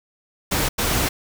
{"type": "noise bursts at uneven times", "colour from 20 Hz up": "pink", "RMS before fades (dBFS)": -21, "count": 2, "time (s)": [[0.51, 0.69], [0.78, 1.09]], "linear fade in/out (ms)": 10, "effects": []}